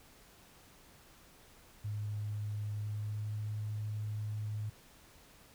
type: tone with pitch glide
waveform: sine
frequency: 104.8 to 106.32 Hz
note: G#2 to G#2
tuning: +16 to +41 cents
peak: -35 dBFS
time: 1.84-4.7 s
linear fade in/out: 10 ms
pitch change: +25 cents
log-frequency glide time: 2.74-3.37 s
effects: pink hiss -60 dBFS RMS until 5.54 s